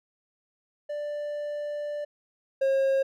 triangle tone pair in turn, 589 / 539.6 Hz, D5 / C#5, +5 / -47 cents, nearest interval major second, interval 152 cents, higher first, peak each -28 / -19 dBFS, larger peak second, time 0.89-2.05 / 2.61-3.03 s, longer first, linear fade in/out 10 ms, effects none

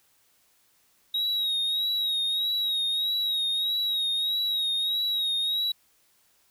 triangle tone with vibrato, 3800 Hz, A#7, 33 cents sharp, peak -23 dBFS, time 1.14-5.72 s, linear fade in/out 5 ms, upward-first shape sine, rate 1.6 Hz, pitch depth 50 cents each way, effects white hiss -65 dBFS RMS until 6.5 s

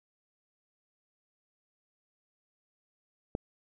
click, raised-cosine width 2 ms, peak -18 dBFS, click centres 3.351 s, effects none

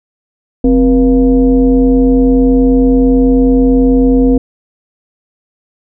sine tone with frequency modulation, 261.6 Hz, C4, in tune, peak -5 dBFS, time 0.64-4.38 s, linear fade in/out 5 ms, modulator 217 Hz, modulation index 0.86, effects none

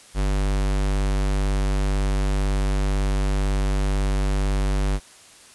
square tone, 49 Hz, G1, in tune, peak -20 dBFS, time 0.14-5 s, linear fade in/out 50 ms, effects white hiss -48 dBFS RMS until 5.54 s + resampled to 24000 Hz

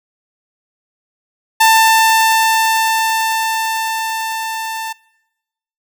sawtooth tone with level ramp, 891 Hz, A5, 22 cents sharp, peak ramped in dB -3 to -18 dBFS, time 1.6-4.93 s, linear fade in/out 10 ms, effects noise-tail reverb RT60 1.0 s tail -24 dB re dry

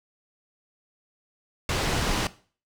pink low-pass noise, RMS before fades -26 dBFS, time 1.69-2.27 s, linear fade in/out 2 ms, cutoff 6500 Hz, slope 12 dB/octave, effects noise-tail reverb RT60 0.4 s tail -17 dB re dry

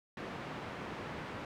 pink band-pass noise, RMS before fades -43 dBFS, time 0.17-1.45 s, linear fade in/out 2 ms, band 120 to 2200 Hz, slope 12 dB/octave, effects none

